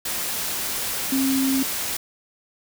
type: tone in noise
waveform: sine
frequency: 267.4 Hz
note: C4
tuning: 38 cents sharp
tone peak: -19 dBFS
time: 1.12-1.63 s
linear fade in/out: 5 ms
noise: white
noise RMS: -27 dBFS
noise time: 0.05-1.97 s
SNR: +5 dB
effects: none